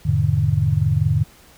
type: chord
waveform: sine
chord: E dominant seventh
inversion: none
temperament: just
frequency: 82.41 / 103.01 / 123.61 / 148.33 Hz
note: E2 / G#2 / B2 / D3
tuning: 0 / -14 / +2 / +18 cents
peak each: -24 / -19 / -23 / -19 dBFS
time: 0.05-1.24 s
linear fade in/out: 10 ms
effects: pink hiss -49 dBFS RMS until 1.57 s